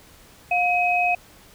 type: tone pair together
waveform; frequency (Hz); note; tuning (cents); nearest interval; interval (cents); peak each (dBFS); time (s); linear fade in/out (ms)
sine; 712.3 / 2536; F5 / D#7; +34 / +32; octave + minor seventh; 2198; -20 / -21; 0.51-1.15; 5
effects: pink hiss -50 dBFS RMS until 1.54 s